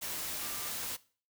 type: tone in noise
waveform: sine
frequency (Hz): 1191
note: D6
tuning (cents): +24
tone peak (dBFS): -48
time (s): 0.41-0.7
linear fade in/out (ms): 20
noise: white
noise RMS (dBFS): -38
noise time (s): 0.01-0.97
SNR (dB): -13
effects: noise-tail reverb RT60 0.4 s tail -19 dB re dry